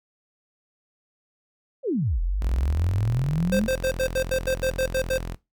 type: exponential two-way sweep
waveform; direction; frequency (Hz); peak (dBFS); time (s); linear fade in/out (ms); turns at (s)
sine; down then up; 587.3 to 41.2 to 229.2; -21; 1.83-3.69; 50; 2.21
type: tone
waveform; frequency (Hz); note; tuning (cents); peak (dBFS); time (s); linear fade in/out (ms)
sawtooth; 42.76; F1; -36; -26; 2.41-5.35; 10
type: tone bursts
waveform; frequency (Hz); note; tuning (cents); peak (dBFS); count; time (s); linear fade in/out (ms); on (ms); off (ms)
square; 523.3; C5; 0; -22; 11; 3.52-5.177; 5; 77; 81
effects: noise-tail reverb RT60 0.2 s tail -18 dB re dry